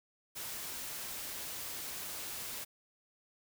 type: noise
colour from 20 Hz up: white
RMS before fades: -42 dBFS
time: 0.35-2.65 s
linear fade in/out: 20 ms
effects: none